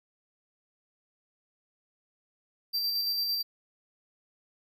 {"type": "tone with tremolo", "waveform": "square", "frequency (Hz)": 4699, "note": "D8", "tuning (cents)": 0, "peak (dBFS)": -27, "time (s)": [2.73, 3.43], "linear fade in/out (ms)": 20, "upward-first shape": "square", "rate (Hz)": 8.9, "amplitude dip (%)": 25, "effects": []}